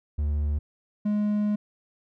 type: tone pair in turn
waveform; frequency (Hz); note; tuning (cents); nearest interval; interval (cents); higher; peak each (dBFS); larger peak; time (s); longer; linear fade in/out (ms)
triangle; 73.8 / 208.7; D2 / G#3; +9 / +9; octave + tritone; 1800; second; -21 / -20; second; 0.18-0.59 / 1.05-1.56; second; 10
effects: none